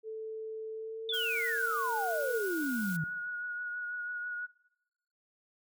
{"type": "tone with pitch glide", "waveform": "sine", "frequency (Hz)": [440, 455.8], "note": ["A4", "A#4"], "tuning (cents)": [0, -39], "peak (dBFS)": -37, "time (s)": [0.03, 2.42], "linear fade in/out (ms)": 50, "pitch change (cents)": 61, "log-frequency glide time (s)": [0.72, 1.44]}
{"type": "exponential sweep", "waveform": "sine", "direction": "down", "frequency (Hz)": [3600, 150.8], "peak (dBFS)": -31, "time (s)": [1.09, 3.04], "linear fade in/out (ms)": 2}
{"type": "tone with vibrato", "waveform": "sine", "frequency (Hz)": 1454, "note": "F#6", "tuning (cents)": -31, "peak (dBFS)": -35, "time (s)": [1.12, 4.47], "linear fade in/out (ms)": 20, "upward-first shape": "sine", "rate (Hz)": 6.1, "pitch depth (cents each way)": 17}
{"type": "noise", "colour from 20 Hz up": "blue", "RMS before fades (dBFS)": -45, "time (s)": [1.13, 2.97], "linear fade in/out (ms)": 10}
{"effects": ["noise-tail reverb RT60 0.9 s tail -23 dB re dry"]}